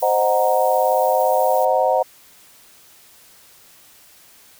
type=noise; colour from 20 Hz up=violet; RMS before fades=-34 dBFS; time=0-1.65 s; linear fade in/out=2 ms
type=chord; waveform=sine; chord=C half-diminished seventh; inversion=none; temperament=equal; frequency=523.3 / 622.3 / 740 / 932.3 Hz; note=C5 / Eb5 / Gb5 / Bb5; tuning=0 / 0 / 0 / 0 cents; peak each=-19 / -20 / -19 / -22 dBFS; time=0.02-2.03 s; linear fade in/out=10 ms
effects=white hiss -49 dBFS RMS until 4.59 s